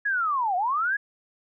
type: linear two-way sweep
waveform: sine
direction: down then up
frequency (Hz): 1700 to 697 to 1700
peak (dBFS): -22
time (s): 0.05-0.97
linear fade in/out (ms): 10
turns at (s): 0.56
effects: none